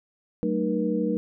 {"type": "tone cluster", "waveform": "sine", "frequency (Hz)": [189.9, 222.5, 305, 477.2], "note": ["F#3", "A3", "D#4", "A#4"], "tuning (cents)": [45, 20, -34, 41], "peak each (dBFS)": -28, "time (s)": [0.43, 1.17], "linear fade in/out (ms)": 0, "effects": []}